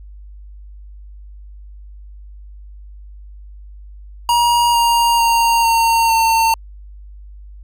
square tone with pitch steps, 950 / 938.5 / 927.2 / 916.1 / 905 Hz, A#5 / A#5 / A#5 / A#5 / A5, +33 / +11 / -10 / -30 / +48 cents, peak -12 dBFS, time 4.29-6.54 s, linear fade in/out 2 ms, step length 450 ms, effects added 50 Hz sine -34 dBFS peak until 7.63 s

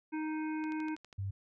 harmonic tone, 311.1 Hz, D#4, in tune, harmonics 1 / 3 / 5 / 7 / 8, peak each -34 / -44 / -48 / -51 / -52 dBFS, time 0.12-0.96 s, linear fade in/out 20 ms
click train, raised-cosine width 0.2 ms, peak -34 dBFS, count 7, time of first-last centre 0.64-1.128 s, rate 12.3 Hz
sine tone, 98 Hz, G2, in tune, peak -34 dBFS, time 1.18-1.31 s, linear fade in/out 10 ms
effects none

